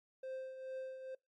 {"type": "tone with tremolo", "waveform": "triangle", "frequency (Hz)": 523.3, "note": "C5", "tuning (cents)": 0, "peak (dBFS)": -38, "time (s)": [0.23, 1.15], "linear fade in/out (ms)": 5, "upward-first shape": "triangle", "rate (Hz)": 2.3, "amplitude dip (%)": 60, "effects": ["noise-tail reverb RT60 0.2 s tail -24 dB re dry", "MP3 48 kbps"]}